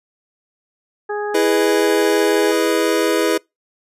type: harmonic tone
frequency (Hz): 415.3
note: G#4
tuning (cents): 0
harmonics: 1 / 2 / 3 / 4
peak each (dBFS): -22 / -26 / -33 / -30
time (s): 1.09-2.52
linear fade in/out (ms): 10
type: chord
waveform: square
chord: E major seventh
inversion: none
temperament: equal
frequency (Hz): 329.6 / 415.3 / 493.9 / 622.3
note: E4 / G#4 / B4 / D#5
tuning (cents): 0 / 0 / 0 / 0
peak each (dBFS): -20 / -20 / -21 / -25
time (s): 1.34-3.38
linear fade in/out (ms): 10
effects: noise-tail reverb RT60 0.2 s tail -26 dB re dry + resampled to 32000 Hz